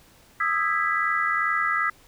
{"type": "chord", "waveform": "sine", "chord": "E major seventh", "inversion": "third", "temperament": "just", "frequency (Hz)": [1236.1, 1318.5, 1648.1, 1977.8], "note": ["D#6", "E6", "G#6", "B6"], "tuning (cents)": [-12, 0, -14, 2], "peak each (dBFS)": [-27, -26, -28, -26], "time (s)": [0.4, 1.9], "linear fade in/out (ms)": 5, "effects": ["pink hiss -55 dBFS RMS until 2.07 s"]}